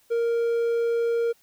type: tone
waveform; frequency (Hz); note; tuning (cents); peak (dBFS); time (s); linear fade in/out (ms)
triangle; 466.2; A#4; 0; -19; 0.1-1.33; 20
effects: white hiss -62 dBFS RMS until 1.42 s